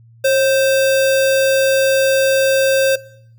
sine tone with sample-and-hold, 539 Hz, C#5, 49 cents flat, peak -10 dBFS, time 0.24-2.96 s, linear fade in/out 10 ms, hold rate 2100 Hz, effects noise-tail reverb RT60 0.7 s tail -21 dB re dry + added 115 Hz sine -43 dBFS peak until 3.38 s

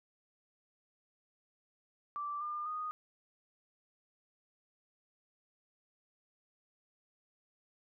sine tone with pitch steps, 1169 / 1202.6 / 1237.1 Hz, D6 / D6 / D#6, -8 / +41 / -10 cents, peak -36 dBFS, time 2.16-2.91 s, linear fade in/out 0 ms, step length 250 ms, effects none

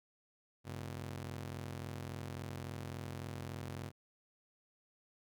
sawtooth ring-modulated tone, 116.54 Hz, A#2, in tune, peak -35 dBFS, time 0.64-3.92 s, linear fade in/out 50 ms, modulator 21.8 Hz, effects none

